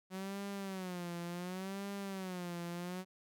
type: tone with vibrato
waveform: sawtooth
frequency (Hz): 185.3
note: F#3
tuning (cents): +3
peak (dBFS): -36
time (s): 0.1-3.05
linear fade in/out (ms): 50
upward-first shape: sine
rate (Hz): 0.69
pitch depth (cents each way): 130
effects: none